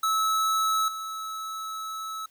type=tone with level steps; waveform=square; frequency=1301 Hz; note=E6; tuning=23 cents flat; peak=-23 / -33 dBFS; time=0.03-2.26 s; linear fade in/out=5 ms; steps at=0.88 s; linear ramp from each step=2 ms; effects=white hiss -63 dBFS RMS until 2.3 s